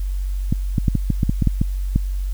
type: clicks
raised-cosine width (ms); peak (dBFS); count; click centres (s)
5; -4; 11; 0.525 / 0.782 / 0.882 / 0.953 / 1.103 / 1.232 / 1.295 / 1.423 / 1.473 / 1.615 / 1.96
effects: added 47 Hz sine -20 dBFS peak until 2.33 s + white hiss -48 dBFS RMS until 2.33 s